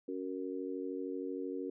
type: harmonic tone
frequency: 93 Hz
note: F#2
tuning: 9 cents sharp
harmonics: 3 / 4 / 5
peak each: -40 / -41 / -42 dBFS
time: 0.08-1.7 s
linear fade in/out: 5 ms
effects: none